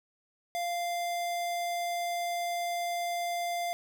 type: tone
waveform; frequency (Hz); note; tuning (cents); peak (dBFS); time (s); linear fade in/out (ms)
square; 695; F5; -9; -31; 0.55-3.73; 0
effects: none